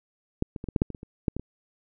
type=clicks; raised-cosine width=3 ms; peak=-11 / -21 / -22 / -19 / -10 / -7 / -22 / -26 / -27 / -10 / -17 / -23 dBFS; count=12; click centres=0.424 / 0.562 / 0.641 / 0.687 / 0.762 / 0.819 / 0.903 / 0.948 / 1.031 / 1.282 / 1.366 / 1.396 s; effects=none